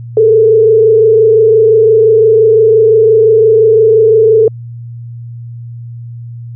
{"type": "tone with frequency modulation", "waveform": "sine", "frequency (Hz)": 440, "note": "A4", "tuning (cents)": 0, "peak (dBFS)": -3, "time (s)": [0.17, 4.48], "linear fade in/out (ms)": 2, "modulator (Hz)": 25.8, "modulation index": 0.72, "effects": ["added 118 Hz sine -23 dBFS peak until 6.55 s"]}